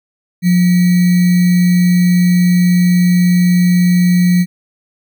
sine tone with sample-and-hold, 178.2 Hz, F3, 35 cents sharp, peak -7 dBFS, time 0.42-4.46 s, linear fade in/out 50 ms, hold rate 2100 Hz, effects none

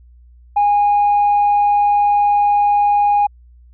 sine tone, 821 Hz, G#5, 20 cents flat, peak -9 dBFS, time 0.56-3.27 s, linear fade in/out 10 ms, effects tanh soft clip ceiling -8 dBFS + added 60 Hz sine -42 dBFS peak until 3.73 s

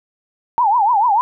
sine tone with vibrato, 889 Hz, A5, 18 cents sharp, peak -11 dBFS, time 0.58-1.21 s, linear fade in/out 0 ms, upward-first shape triangle, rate 6.8 Hz, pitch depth 240 cents each way, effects none

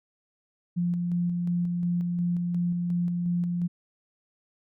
sine tone with tremolo, 174.61 Hz, F3, in tune, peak -23 dBFS, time 0.76-3.68 s, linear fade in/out 20 ms, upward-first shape square, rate 2.8 Hz, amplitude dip 25%, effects none

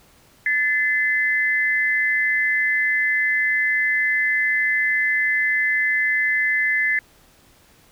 sine tone pair together, 1743.4 / 2043 Hz, A6 / C7, -16 / -42 cents, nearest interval minor third, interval 274 cents, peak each -20 dBFS, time 0.46-6.99 s, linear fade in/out 2 ms, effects pink hiss -54 dBFS RMS until 7.91 s

